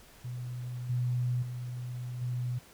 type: tone with level steps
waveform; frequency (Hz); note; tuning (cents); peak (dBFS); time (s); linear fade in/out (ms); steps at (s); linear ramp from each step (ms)
sine; 123.47; B2; 0; -35 / -27 / -35 / -30; 0.24-2.59; 10; 0.89 / 1.42 / 2.21; 10
effects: pink hiss -56 dBFS RMS until 2.73 s